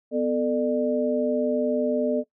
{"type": "tone cluster", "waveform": "sine", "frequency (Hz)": [249.6, 441.7, 599], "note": ["B3", "A4", "D5"], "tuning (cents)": [19, 7, 34], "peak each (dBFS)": -25, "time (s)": [0.11, 2.24], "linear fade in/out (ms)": 50, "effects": ["noise-tail reverb RT60 0.1 s tail -18 dB re dry"]}